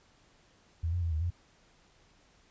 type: tone with pitch steps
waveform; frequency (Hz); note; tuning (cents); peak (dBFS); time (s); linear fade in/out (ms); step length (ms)
sine; 82.7 / 88 / 83.7 / 77.8 / 86.8; E2 / F2 / E2 / D#2 / F2; +6 / +14 / +27 / 0 / -10; -28; 0.83-1.305; 10; 95
effects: pink hiss -64 dBFS RMS until 2.5 s + resampled to 16000 Hz